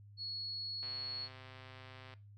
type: tone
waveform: sine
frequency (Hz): 4354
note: C#8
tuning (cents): -32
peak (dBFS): -39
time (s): 0.17-1.29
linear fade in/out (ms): 50
type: click train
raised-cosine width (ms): 0.3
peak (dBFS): -37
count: 171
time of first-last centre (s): 0.83-2.138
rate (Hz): 130
effects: noise-tail reverb RT60 0.3 s tail -18 dB re dry + added 102 Hz sine -54 dBFS peak until 2.37 s